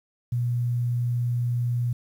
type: tone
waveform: sine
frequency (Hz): 121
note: B2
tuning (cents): -35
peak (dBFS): -22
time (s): 0.32-1.93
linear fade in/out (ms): 5
effects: 9-bit